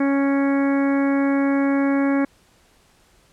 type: harmonic tone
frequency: 277.2 Hz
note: C#4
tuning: in tune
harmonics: 1 / 2 / 3 / 4 / 5 / 6 / 7 / 8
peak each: -17 / -26 / -32 / -33 / -35 / -33 / -38 / -35 dBFS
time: 0-2.25 s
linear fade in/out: 5 ms
effects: pink hiss -57 dBFS RMS until 3.32 s + low-pass 11000 Hz 12 dB/octave

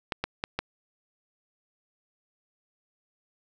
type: clicks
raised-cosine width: 0.3 ms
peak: -12 dBFS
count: 4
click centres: 0.122 / 0.24 / 0.439 / 0.59 s
effects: none

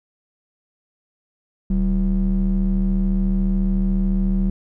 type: ring-modulated tone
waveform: triangle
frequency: 77 Hz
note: D#2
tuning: 17 cents flat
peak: -11 dBFS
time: 1.7-4.5 s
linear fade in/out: 5 ms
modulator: 114 Hz
effects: none

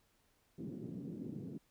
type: band-pass noise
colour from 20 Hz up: pink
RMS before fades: -45 dBFS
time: 0.58-1.58 s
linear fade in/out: 5 ms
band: 150 to 320 Hz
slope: 24 dB/octave
effects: pink hiss -74 dBFS RMS until 1.7 s

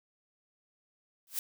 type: noise with exponential growth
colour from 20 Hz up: blue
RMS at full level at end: -29 dBFS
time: 1.27-1.39 s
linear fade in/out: 1 ms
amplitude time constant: 26 ms
effects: none

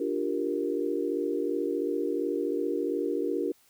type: chord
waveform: sine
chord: G minor seventh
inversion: second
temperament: equal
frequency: 293.7 / 349.2 / 392 / 466.2 Hz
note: D4 / F4 / G4 / Bb4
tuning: 0 / 0 / 0 / 0 cents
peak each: -32 dBFS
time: 0-3.52 s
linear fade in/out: 5 ms
effects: white hiss -63 dBFS RMS until 3.69 s

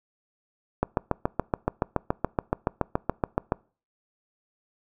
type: click train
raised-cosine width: 1 ms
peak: -8 dBFS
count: 20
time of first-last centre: 0.83-3.521 s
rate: 7.06 Hz
effects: noise-tail reverb RT60 0.4 s tail -25 dB re dry

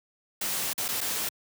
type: noise with dropouts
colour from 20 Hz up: white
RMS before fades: -30 dBFS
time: 0.41-1.29 s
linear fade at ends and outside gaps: 5 ms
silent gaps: 0.733-0.778 / 0.882-0.886 / 1.007-1.011 s
effects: high-pass 100 Hz 12 dB/octave

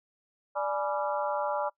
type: harmonic tone with a mistuned harmonic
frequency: 196 Hz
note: G3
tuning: in tune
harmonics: 3 / 4 / 5 / 6 / 7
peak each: -31 / -33 / -35 / -37 / -38 dBFS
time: 0.55-1.7 s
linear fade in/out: 20 ms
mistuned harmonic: 4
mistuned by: +120 cents
effects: noise-tail reverb RT60 0.1 s tail -23 dB re dry

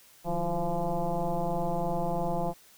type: tone with frequency modulation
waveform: sine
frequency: 349.5 Hz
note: F4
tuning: 1 cent sharp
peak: -26 dBFS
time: 0.24-2.54 s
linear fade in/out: 50 ms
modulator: 169 Hz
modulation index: 3
effects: white hiss -57 dBFS RMS until 2.77 s

